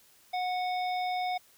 harmonic tone with a mistuned harmonic, 730 Hz, F#5, 24 cents flat, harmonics 1 / 3 / 5 / 7, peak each -29 / -39 / -43 / -46 dBFS, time 0.33-1.38 s, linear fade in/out 10 ms, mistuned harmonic 3, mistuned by +20 cents, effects white hiss -61 dBFS RMS until 1.57 s

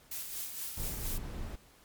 blue noise with tremolo, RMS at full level -38 dBFS, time 0.11-1.18 s, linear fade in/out 5 ms, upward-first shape sine, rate 4.3 Hz, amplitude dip 45%
brown noise, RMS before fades -38 dBFS, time 0.77-1.56 s, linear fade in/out 10 ms
effects pink hiss -61 dBFS RMS until 1.84 s + MP3 96 kbps

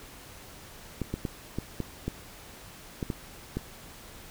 clicks, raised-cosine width 3 ms, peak -17 dBFS, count 9, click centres 1.017 / 1.14 / 1.252 / 1.586 / 1.803 / 2.08 / 3.028 / 3.102 / 3.57 s, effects pink hiss -48 dBFS RMS until 4.3 s

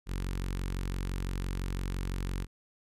sawtooth tone with notch filter, 45.91 Hz, F#1, 13 cents flat, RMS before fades -34 dBFS, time 0.06-2.47 s, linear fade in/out 50 ms, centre 660 Hz, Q 1.1, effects resampled to 32000 Hz

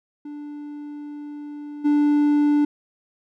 triangle tone with level steps, 293.7 Hz, D4, in tune, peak -30 / -13 dBFS, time 0.25-2.65 s, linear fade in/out 5 ms, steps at 1.84 s, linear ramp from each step 20 ms, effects none

